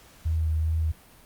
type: tone with vibrato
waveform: sine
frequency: 79.5 Hz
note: D#2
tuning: 38 cents sharp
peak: -22 dBFS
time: 0.25-0.92 s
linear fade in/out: 10 ms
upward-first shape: sine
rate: 2.5 Hz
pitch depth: 19 cents each way
effects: pink hiss -53 dBFS RMS until 1.25 s + Opus 48 kbps